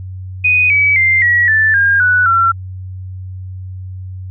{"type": "tone with pitch steps", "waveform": "sine", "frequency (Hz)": [2489, 2282, 2093, 1919.3, 1760, 1613.9, 1480, 1357.1], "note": ["D#7", "C#7", "C7", "B6", "A6", "G6", "F#6", "E6"], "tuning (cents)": [0, 50, 0, -50, 0, 50, 0, 50], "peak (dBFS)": -8, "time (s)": [0.44, 2.52], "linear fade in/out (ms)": 10, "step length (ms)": 260, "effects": ["added 93 Hz sine -24 dBFS peak until 4.3 s"]}